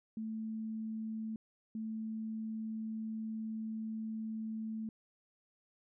sine tone bursts at uneven times, 220.3 Hz, A3, 2 cents sharp, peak -37 dBFS, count 2, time 0.17-1.36 / 1.75-4.89 s, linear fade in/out 2 ms, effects none

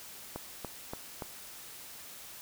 click train, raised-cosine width 1 ms, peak -23 dBFS, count 4, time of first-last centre 0.36-1.222 s, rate 3.48 Hz, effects white hiss -48 dBFS RMS until 2.41 s

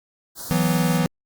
white band-stop noise, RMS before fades -34 dBFS, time 0.35-1.01 s, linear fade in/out 50 ms, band 1600 to 3900 Hz, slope 48 dB/octave
square chord, E suspended second, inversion none, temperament equal, 164.81 / 185 / 246.9 Hz, E3 / F#3 / B3, 0 / 0 / 0 cents, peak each -21 / -24 / -26 dBFS, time 0.51-1.06 s, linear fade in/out 0 ms
effects Opus 48 kbps

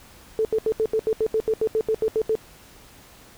sine tone bursts, 440 Hz, A4, in tune, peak -18 dBFS, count 15, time 0.39-2.353 s, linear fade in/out 0 ms, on 59 ms, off 77 ms, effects pink hiss -49 dBFS RMS until 3.37 s

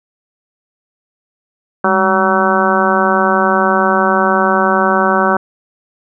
harmonic tone with a mistuned harmonic, 189.2 Hz, F#3, 39 cents sharp, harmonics 1 / 2 / 3 / 4 / 5 / 6 / 7 / 8, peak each -18 / -18 / -18 / -18 / -18 / -18 / -18 / -18 dBFS, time 1.84-5.37 s, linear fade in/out 5 ms, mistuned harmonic 1, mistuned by +110 cents, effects none

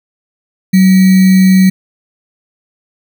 sine tone with sample-and-hold, 188 Hz, F#3, 28 cents sharp, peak -3 dBFS, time 0.73-1.7 s, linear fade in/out 10 ms, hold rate 2100 Hz, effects none

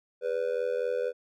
triangle tone with amplitude modulation, 493.9 Hz, B4, in tune, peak -21 dBFS, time 0.21-1.13 s, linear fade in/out 50 ms, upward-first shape sine, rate 84.1 Hz, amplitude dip 90%, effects none

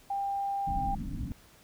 sine tone, 795 Hz, G5, 24 cents sharp, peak -29 dBFS, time 0.1-0.95 s, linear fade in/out 5 ms
pink low-pass noise, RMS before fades -35 dBFS, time 0.67-1.32 s, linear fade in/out 0 ms, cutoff 300 Hz, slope 96 dB/octave
effects pink hiss -58 dBFS RMS until 1.63 s

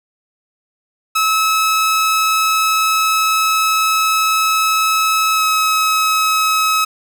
sawtooth tone with pitch glide, 1294 to 1282.8 Hz, E6 to E6, -32 to -48 cents, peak -9 dBFS, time 1.15-6.85 s, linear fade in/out 10 ms, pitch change -16 cents, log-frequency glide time 5.34-5.43 s, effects none

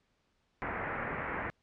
white low-pass noise, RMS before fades -37 dBFS, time 0.62-1.5 s, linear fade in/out 0 ms, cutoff 2100 Hz, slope 48 dB/octave, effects pink hiss -75 dBFS RMS until 1.62 s + low-pass 5000 Hz 12 dB/octave

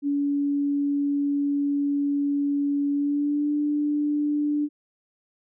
sine tone with pitch glide, 284.8 to 294.7 Hz, C#4 to D4, +47 to +6 cents, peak -21 dBFS, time 0.02-4.69 s, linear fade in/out 50 ms, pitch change +59 cents, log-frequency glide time 2.92-3.52 s, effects none

